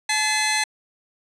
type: tone pair together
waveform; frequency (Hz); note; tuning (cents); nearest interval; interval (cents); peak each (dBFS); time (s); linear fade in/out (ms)
15% pulse; 860.2 / 2046; A5 / C7; -39 / -39; octave + minor third; 1500; -16; 0.09-0.64; 5
effects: resampled to 22050 Hz + 8-bit